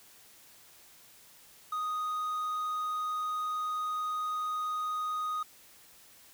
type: tone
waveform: triangle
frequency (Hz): 1244.5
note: D#6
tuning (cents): 0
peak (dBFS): -29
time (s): 1.72-5.43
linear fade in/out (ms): 5
effects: white hiss -57 dBFS RMS until 6.33 s